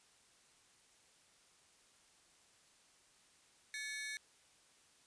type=ring-modulated tone; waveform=sawtooth; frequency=1975.5 Hz; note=B6; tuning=in tune; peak=-35 dBFS; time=3.74-4.17 s; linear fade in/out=0 ms; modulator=251 Hz; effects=white hiss -68 dBFS RMS until 5.06 s + resampled to 22050 Hz